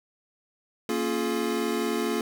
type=chord; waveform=square; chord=Bb minor seventh; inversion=none; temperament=equal with one note detuned; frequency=233.1 / 277.2 / 349.2 / 425 Hz; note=Bb3 / Db4 / F4 / Ab4; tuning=0 / 0 / 0 / +40 cents; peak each=-31 / -34 / -31 / -31 dBFS; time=0.89-2.21 s; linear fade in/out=2 ms; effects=none